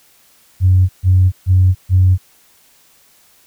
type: tone bursts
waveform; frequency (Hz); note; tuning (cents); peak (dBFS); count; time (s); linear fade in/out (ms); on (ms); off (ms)
sine; 92.5; F#2; 0; -6; 4; 0.6-2.18; 50; 290; 140
effects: tanh soft clip ceiling -2 dBFS + white hiss -51 dBFS RMS until 3.46 s